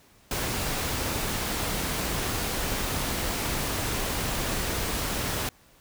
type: noise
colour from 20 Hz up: pink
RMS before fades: -29 dBFS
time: 0.31-5.49 s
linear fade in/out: 2 ms
effects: pink hiss -58 dBFS RMS until 5.8 s